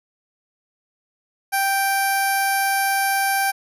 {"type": "tone with notch filter", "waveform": "10% pulse", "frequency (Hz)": 784, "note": "G5", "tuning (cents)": 0, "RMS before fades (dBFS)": -20, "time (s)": [1.52, 3.52], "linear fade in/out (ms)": 20, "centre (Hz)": 3500, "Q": 0.52, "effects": ["resampled to 32000 Hz"]}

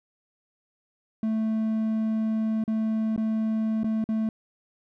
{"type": "tone with dropouts", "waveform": "triangle", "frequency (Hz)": 220, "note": "A3", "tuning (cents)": 0, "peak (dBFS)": -21, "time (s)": [1.23, 4.29], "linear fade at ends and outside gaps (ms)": 2, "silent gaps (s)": [[2.639, 2.678], [3.163, 3.177], [3.834, 3.843], [4.041, 4.089]], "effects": []}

